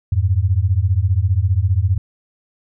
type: beating tone pair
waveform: sine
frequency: 86.7 / 101.7 Hz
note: F2 / G#2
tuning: -12 / -36 cents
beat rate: 15 Hz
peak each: -16 dBFS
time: 0.12-1.98 s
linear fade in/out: 5 ms
effects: none